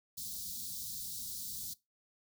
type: band-stop noise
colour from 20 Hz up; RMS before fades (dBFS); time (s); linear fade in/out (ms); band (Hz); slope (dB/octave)
white; -42; 0.17-1.74; 10; 240 to 3800; 48
effects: noise-tail reverb RT60 0.2 s tail -19 dB re dry